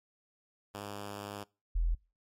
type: tone pair in turn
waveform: 5% pulse / sine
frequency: 101.9 / 41.74 Hz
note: G#2 / E1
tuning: -32 / +22 cents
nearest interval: octave + minor third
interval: 1546 cents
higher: first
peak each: -29 / -26 dBFS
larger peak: second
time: 0.74-1.44 / 1.75-1.95 s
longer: first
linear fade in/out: 10 ms
effects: noise-tail reverb RT60 0.3 s tail -24 dB re dry + MP3 64 kbps